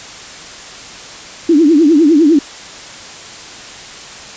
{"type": "tone with vibrato", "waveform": "sine", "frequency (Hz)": 310, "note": "D#4", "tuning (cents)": -6, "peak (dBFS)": -5, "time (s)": [1.49, 2.39], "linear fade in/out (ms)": 5, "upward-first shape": "triangle", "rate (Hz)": 9.9, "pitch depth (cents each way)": 210, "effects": ["white hiss -31 dBFS RMS until 4.36 s", "resampled to 16000 Hz"]}